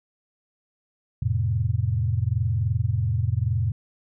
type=chord; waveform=sine; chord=F major; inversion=none; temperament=equal; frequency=87.31 / 110 / 130.81 Hz; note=F2 / A2 / C3; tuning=0 / 0 / 0 cents; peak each=-26 / -23 / -27 dBFS; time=1.22-3.72 s; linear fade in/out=5 ms; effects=none